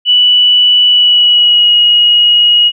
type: tone with pitch glide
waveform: sine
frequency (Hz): 2960 to 2894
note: F#7 to F#7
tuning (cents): 0 to -39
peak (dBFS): -4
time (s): 0.05-2.72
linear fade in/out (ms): 50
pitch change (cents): -39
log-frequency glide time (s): 0.86-1.73
effects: none